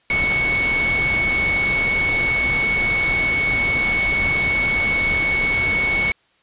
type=tone in noise; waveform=sine; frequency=2217 Hz; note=C#7; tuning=in tune; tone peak=-17 dBFS; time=0.1-6.12 s; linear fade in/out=2 ms; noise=pink; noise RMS=-26 dBFS; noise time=0.1-6.12 s; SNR=+6 dB; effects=white hiss -60 dBFS RMS until 6.42 s + resampled to 8000 Hz